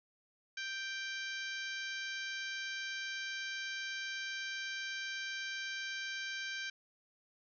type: harmonic tone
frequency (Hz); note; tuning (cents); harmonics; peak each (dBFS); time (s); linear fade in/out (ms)
784; G5; 0; 2 / 3 / 4 / 5 / 6 / 7 / 8; -41 / -45 / -47 / -49 / -51 / -52 / -53; 0.57-6.7; 5
effects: none